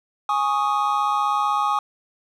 triangle chord, Ab suspended fourth, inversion none, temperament equal, 830.6 / 1108.7 / 1244.5 Hz, Ab5 / Db6 / Eb6, 0 / 0 / 0 cents, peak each -21 / -22 / -21 dBFS, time 0.29-1.79 s, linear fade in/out 2 ms, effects none

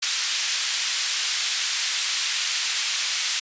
white band-pass noise, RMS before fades -25 dBFS, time 0.02-3.4 s, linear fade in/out 10 ms, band 2100 to 5900 Hz, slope 12 dB/octave, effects resampled to 16000 Hz

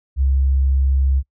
sine tone, 67.3 Hz, C2, 49 cents sharp, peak -13 dBFS, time 0.16-1.23 s, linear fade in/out 50 ms, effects noise-tail reverb RT60 0.1 s tail -25 dB re dry

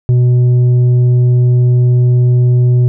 sine tone with tanh clipping, 123.47 Hz, B2, in tune, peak -7 dBFS, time 0.09-2.88 s, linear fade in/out 0 ms, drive 5 dB, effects none

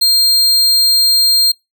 40% pulse tone, 4200 Hz, C8, 6 cents sharp, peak -7 dBFS, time 0.01-1.52 s, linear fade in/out 10 ms, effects noise-tail reverb RT60 0.2 s tail -24 dB re dry

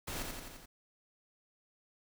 pink noise with echo, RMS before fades -40 dBFS, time 0.07-0.23 s, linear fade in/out 10 ms, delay 86 ms, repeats 5, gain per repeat -3 dB, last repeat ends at 0.66 s, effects none

